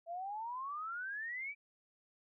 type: exponential sweep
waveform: sine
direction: up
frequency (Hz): 660 to 2349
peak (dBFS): -39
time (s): 0.06-1.55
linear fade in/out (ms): 50
effects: none